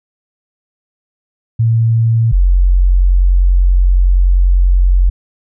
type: tone pair in turn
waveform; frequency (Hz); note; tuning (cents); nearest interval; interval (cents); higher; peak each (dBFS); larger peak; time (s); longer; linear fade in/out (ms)
sine; 114 / 45.24; A#2 / F#1; -38 / -38; octave + major third; 1600; first; -8 / -6; second; 1.59-2.32 / 2.32-5.1; second; 10
effects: none